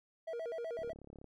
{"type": "tone with vibrato", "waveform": "triangle", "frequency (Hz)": 554.4, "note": "C#5", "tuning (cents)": 0, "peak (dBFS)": -36, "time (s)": [0.27, 0.93], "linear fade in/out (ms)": 10, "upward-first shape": "square", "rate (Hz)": 8, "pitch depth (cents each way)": 280}
{"type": "click train", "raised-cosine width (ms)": 2, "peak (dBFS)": -39, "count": 17, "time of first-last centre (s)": [0.79, 1.243], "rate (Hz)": 35.3}
{"effects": []}